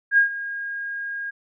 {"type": "tone with ADSR envelope", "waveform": "sine", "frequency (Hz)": 1627, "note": "G#6", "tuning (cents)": -36, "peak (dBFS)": -11, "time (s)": [0.11, 1.31], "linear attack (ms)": 66, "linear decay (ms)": 110, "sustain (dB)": -16, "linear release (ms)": 16, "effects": []}